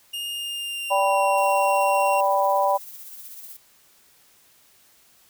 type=tone with pitch glide; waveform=45% pulse; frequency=2834 to 2750 Hz; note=F7 to F7; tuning=+25 to -27 cents; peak=-28 dBFS; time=0.13-2.21 s; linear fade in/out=10 ms; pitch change=-52 cents; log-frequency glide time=0.3-1.2 s
type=chord; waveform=sine; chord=G major; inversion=second; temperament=equal with one note detuned; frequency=580.2 / 784 / 987.8 Hz; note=D5 / G5 / B5; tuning=-21 / 0 / 0 cents; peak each=-22 dBFS; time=0.9-2.78 s; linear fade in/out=20 ms
type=noise with tremolo; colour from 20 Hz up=violet; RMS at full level=-39 dBFS; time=1.37-3.57 s; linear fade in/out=10 ms; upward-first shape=sine; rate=16 Hz; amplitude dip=40%
effects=white hiss -57 dBFS RMS until 5.29 s